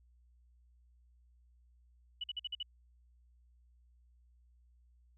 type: tone bursts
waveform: sine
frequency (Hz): 2951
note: F#7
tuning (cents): -5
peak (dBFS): -36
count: 6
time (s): 2.21-2.629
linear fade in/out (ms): 5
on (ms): 29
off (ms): 49
effects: added 60 Hz sine -63 dBFS peak until 5.17 s